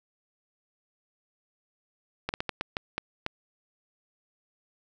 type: slowing click train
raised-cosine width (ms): 0.3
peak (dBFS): -13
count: 8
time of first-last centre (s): 2.29-3.264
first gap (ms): 49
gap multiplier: 1.34
effects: none